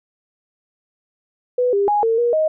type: tone with pitch steps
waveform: sine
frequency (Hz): 495.7 / 401.2 / 829 / 453.2 / 476.8 / 626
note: B4 / G4 / G#5 / A#4 / A#4 / D#5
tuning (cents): +6 / +40 / -3 / -49 / +39 / +10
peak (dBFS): -14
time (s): 1.58-2.48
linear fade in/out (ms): 5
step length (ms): 150
effects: none